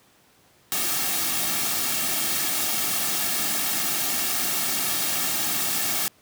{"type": "noise with comb filter", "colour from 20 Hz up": "white", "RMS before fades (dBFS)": -25, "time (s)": [0.72, 6.08], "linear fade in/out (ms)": 0, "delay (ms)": 2, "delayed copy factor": -0.6, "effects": ["pink hiss -58 dBFS RMS until 6.21 s", "high-pass 100 Hz 12 dB/octave"]}